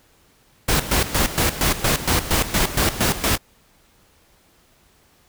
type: noise with tremolo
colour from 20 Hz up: pink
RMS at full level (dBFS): -18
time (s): 0.68-3.38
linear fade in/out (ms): 10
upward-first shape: square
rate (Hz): 4.3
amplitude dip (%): 75
effects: pink hiss -57 dBFS RMS until 5.28 s